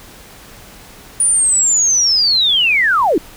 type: linear sweep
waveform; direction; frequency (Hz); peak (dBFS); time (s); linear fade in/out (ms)
sine; down; 9600 to 269; -10; 1.2-3.18; 2
effects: pink hiss -39 dBFS RMS until 3.36 s